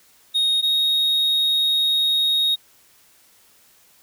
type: tone pair in turn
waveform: triangle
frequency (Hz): 3729 / 3750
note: A#7 / A#7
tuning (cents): 0 / +10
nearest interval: unison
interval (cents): 10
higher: second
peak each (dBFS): -15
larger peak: neither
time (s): 0.34-0.62 / 0.62-2.56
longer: second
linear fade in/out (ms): 20
effects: white hiss -55 dBFS RMS until 4.02 s